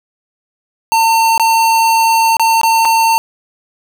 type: tone with dropouts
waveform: square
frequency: 904 Hz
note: A5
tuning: 47 cents sharp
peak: -9 dBFS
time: 0.92-3.18 s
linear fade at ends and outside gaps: 0 ms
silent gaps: 1.378-1.397 / 2.368-2.396 / 2.614-2.633 / 2.85-2.854 s
effects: none